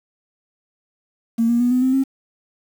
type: tone with pitch steps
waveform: triangle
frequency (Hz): 229.3 / 236.6 / 244.1 / 251.8 / 259.8 / 268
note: A#3 / A#3 / B3 / B3 / C4 / C4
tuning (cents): -28 / +26 / -20 / +34 / -12 / +42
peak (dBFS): -10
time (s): 1.38-2.04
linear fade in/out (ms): 20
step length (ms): 110
effects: tanh soft clip ceiling -12 dBFS + 7-bit